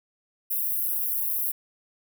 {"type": "high-pass noise", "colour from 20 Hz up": "white", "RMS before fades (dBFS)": -27, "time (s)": [0.5, 1.52], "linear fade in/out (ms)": 10, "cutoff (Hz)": 11000, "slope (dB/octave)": 48, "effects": []}